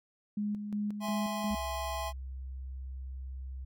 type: tone with tremolo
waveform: sine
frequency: 207.7 Hz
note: G#3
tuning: in tune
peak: -30 dBFS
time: 0.37-1.55 s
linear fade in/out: 5 ms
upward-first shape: square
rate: 2.8 Hz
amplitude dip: 50%
type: chord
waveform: square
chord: E augmented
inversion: none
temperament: equal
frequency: 659.3 / 830.6 / 1046.5 Hz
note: E5 / G#5 / B#5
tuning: 0 / 0 / 0 cents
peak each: -40 dBFS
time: 1-2.13 s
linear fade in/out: 50 ms
type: tone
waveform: sine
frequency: 65.41 Hz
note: C2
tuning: in tune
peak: -38 dBFS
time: 1.5-3.65 s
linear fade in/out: 10 ms
effects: none